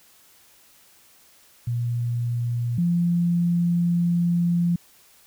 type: tone pair in turn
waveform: sine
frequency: 119.4 / 172.72 Hz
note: A#2 / F3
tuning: +42 / -19 cents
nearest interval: tritone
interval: 639 cents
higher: second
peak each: -22 / -18 dBFS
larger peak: second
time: 1.67-2.78 / 2.78-4.76 s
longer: second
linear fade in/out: 5 ms
effects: white hiss -55 dBFS RMS until 5.26 s